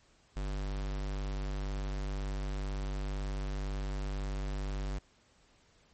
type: tone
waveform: square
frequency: 49 Hz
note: G1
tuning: in tune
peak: -34 dBFS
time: 0.36-4.99 s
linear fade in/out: 10 ms
effects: pink hiss -66 dBFS RMS until 5.93 s + MP3 32 kbps